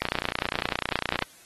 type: click train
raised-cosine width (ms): 0.3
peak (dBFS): -9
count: 37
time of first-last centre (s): 0.02-1.224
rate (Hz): 29.9
effects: white hiss -53 dBFS RMS until 1.45 s + AAC 32 kbps